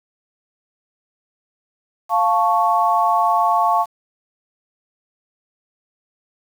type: chord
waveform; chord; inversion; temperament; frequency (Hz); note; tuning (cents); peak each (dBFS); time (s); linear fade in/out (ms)
sine; F augmented; none; equal; 698.5 / 880 / 1108.7; F5 / A5 / C#6; 0 / 0 / 0; -18; 2.09-3.86; 50
effects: 7-bit